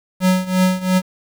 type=tone with tremolo; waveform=square; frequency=185 Hz; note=F#3; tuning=in tune; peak=-11 dBFS; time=0.2-1.02 s; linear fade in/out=50 ms; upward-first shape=triangle; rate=2.9 Hz; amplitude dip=90%; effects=7-bit